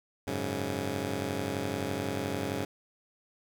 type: chord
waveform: 10% pulse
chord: F# suspended second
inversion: none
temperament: just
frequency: 92.5 / 104.06 / 138.75 Hz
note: F#2 / G#2 / C#3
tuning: 0 / +4 / +2 cents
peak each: -28 / -28 / -29 dBFS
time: 0.27-2.65 s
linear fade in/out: 5 ms
effects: none